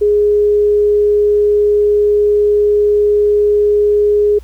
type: tone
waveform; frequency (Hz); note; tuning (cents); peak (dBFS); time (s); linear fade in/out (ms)
sine; 415.1; G#4; -1; -8; 0.01-4.39; 10
effects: added 60 Hz sine -32 dBFS peak until 4.43 s + pink hiss -49 dBFS RMS until 4.43 s